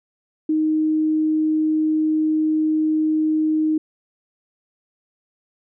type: tone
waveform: sine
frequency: 311.4 Hz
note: D#4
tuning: 2 cents sharp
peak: -16 dBFS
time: 0.49-3.78 s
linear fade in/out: 5 ms
effects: none